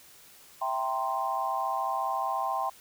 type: chord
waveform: sine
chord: C dominant seventh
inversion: first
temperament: equal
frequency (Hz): 659.3 / 784 / 932.3 / 1046.5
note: E5 / G5 / Bb5 / C6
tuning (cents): 0 / 0 / 0 / 0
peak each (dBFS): -36 / -31 / -36 / -31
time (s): 0.61-2.7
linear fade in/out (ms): 10
effects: white hiss -54 dBFS RMS until 2.8 s